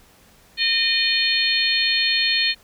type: harmonic tone with a mistuned harmonic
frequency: 612 Hz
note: D#5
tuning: 29 cents flat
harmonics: 3 / 4 / 5 / 6 / 7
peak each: -25 / -23 / -25 / -25 / -21 dBFS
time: 0.57-2.55 s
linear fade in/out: 50 ms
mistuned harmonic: 6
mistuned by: -22 cents
effects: pink hiss -53 dBFS RMS until 2.63 s